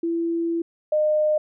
sine tone pair in turn, 335.1 / 610 Hz, E4 / D#5, +29 / -34 cents, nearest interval minor seventh, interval 1037 cents, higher second, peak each -21 / -17 dBFS, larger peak second, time 0.03-0.62 / 0.92-1.38 s, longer first, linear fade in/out 5 ms, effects none

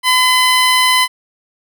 15% pulse tone, 1015 Hz, B5, 47 cents sharp, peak -3 dBFS, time 0.03-1.08 s, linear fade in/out 50 ms, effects none

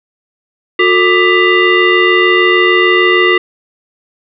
sine tone with frequency modulation, 1174.7 Hz, D6, in tune, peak -6 dBFS, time 0.79-3.38 s, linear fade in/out 5 ms, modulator 812 Hz, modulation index 1.8, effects none

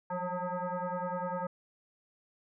sine tone with frequency modulation, 185 Hz, F#3, in tune, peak -32 dBFS, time 0.1-1.47 s, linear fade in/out 5 ms, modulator 360 Hz, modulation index 3, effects none

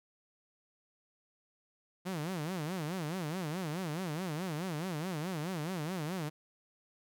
sawtooth tone with vibrato, 168.1 Hz, E3, 34 cents sharp, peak -31 dBFS, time 2.05-6.3 s, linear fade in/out 20 ms, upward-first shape sine, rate 4.7 Hz, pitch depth 230 cents each way, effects none

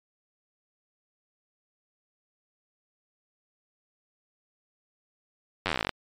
slowing click train, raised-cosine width 0.3 ms, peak -10 dBFS, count 16, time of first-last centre 5.66-5.893 s, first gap 10 ms, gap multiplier 1.06, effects MP3 96 kbps

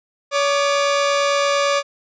sawtooth tone pair together, 566.1 / 1201 Hz, C#5 / D6, +36 / +38 cents, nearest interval octave + minor second, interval 1302 cents, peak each -13 / -18 dBFS, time 0.31-1.83 s, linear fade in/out 50 ms, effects resampled to 16000 Hz

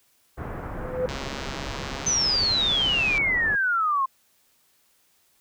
pink low-pass noise, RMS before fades -34 dBFS, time 0.37-3.56 s, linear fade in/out 20 ms, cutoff 1600 Hz, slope 24 dB/octave
sine tone with exponential growth, 507 Hz, B4, 45 cents sharp, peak -19 dBFS, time 0.65-1.06 s, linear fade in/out 5 ms, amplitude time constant 89 ms
click train, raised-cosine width 0.2 ms, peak -17 dBFS, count 285, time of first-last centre 1.09-3.178 s, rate 136 Hz
sine exponential sweep, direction down, 6230 to 1046.5 Hz, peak -20 dBFS, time 2.06-4.06 s, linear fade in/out 10 ms
effects white hiss -64 dBFS RMS until 5.4 s

